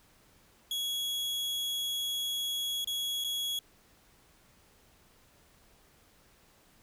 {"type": "tone with dropouts", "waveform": "40% pulse", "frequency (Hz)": 3339, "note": "G#7", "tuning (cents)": 9, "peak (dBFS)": -30, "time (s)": [0.71, 3.59], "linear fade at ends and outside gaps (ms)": 2, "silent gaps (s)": [[2.845, 2.873], [3.24, 3.245]], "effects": ["pink hiss -63 dBFS RMS until 6.82 s"]}